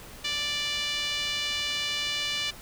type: tone with band-pass filter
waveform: 5% pulse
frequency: 587.3 Hz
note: D5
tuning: in tune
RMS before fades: -30 dBFS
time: 0.24-2.51 s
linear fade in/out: 10 ms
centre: 3000 Hz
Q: 1.7
effects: pink hiss -46 dBFS RMS until 2.61 s